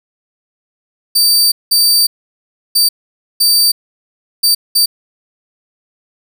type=tone bursts at uneven times; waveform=sawtooth; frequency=4635 Hz; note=D8; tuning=24 cents flat; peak=-5 dBFS; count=6; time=1.15-1.52 / 1.71-2.07 / 2.75-2.89 / 3.4-3.72 / 4.43-4.55 / 4.75-4.86 s; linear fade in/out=10 ms; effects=none